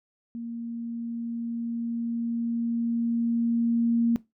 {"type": "tone with level ramp", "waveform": "sine", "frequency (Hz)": 233.1, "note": "A#3", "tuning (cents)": 0, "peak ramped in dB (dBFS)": [-32, -19], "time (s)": [0.35, 4.16], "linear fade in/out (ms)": 0, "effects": ["noise-tail reverb RT60 0.2 s tail -19 dB re dry"]}